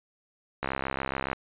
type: click train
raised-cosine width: 0.5 ms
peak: -14 dBFS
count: 48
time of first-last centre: 0.63-1.33 s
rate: 67.1 Hz
effects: resampled to 8000 Hz